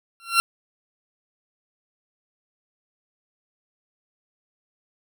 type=tone with exponential growth; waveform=20% pulse; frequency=1366 Hz; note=F6; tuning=39 cents flat; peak=-7 dBFS; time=0.2-0.4 s; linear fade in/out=0 ms; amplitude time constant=43 ms; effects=none